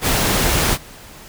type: noise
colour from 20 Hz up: pink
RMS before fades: -17 dBFS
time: 0.01-0.78 s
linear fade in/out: 50 ms
effects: pink hiss -40 dBFS RMS until 1.28 s